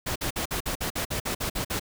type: noise bursts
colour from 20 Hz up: pink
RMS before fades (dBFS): -29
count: 12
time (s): 0.06-1.797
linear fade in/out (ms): 10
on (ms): 98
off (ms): 51
effects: none